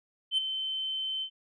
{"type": "tone with ADSR envelope", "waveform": "sine", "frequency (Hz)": 3079, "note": "G7", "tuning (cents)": -32, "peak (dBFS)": -20, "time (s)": [0.31, 1.3], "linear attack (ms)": 68, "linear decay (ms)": 10, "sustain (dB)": -10, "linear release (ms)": 79, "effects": ["tanh soft clip ceiling -21 dBFS"]}